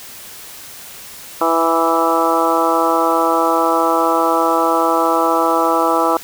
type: harmonic tone with a mistuned harmonic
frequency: 164.81 Hz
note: E3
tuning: in tune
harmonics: 2 / 3 / 4 / 5 / 6 / 7 / 8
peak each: -20 / -20 / -20 / -20 / -20 / -20 / -20 dBFS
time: 1.41-6.17 s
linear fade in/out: 2 ms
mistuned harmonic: 7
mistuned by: +18 cents
effects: white hiss -35 dBFS RMS until 6.23 s